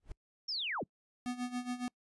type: noise with exponential growth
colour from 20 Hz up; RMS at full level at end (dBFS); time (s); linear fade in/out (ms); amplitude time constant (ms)
brown; -41; 0-0.12; 1; 24
type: linear sweep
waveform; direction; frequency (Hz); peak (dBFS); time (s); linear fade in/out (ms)
sine; down; 5588 to 58.27; -34; 0.48-0.84; 10
type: tone with tremolo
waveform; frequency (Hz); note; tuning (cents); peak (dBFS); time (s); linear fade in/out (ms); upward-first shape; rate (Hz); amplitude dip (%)
square; 247; B3; 0; -34; 1.26-1.88; 0; sine; 7.2; 80
effects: noise-tail reverb RT60 0.1 s tail -26 dB re dry + resampled to 24000 Hz